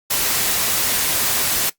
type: noise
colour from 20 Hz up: white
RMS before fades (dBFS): -19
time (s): 0.1-1.7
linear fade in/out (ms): 10
effects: noise-tail reverb RT60 0.1 s tail -17 dB re dry + Opus 48 kbps